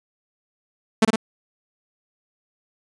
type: tone with echo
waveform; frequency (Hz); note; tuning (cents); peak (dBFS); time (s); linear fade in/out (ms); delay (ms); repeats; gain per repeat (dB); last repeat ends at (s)
sawtooth; 221.1; A3; +9; -8; 1.02-1.05; 5; 55; 2; -3; 1.16
effects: resampled to 22050 Hz